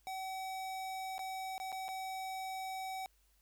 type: tone with dropouts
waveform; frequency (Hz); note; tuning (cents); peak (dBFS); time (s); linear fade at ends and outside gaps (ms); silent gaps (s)
square; 760; F#5; +46; -40; 0.07-3.06; 0; 1.181-1.192 / 1.58-1.6 / 1.719-1.726 / 1.882-1.888
effects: added 50 Hz sine -70 dBFS peak until 3.41 s + white hiss -74 dBFS RMS until 3.41 s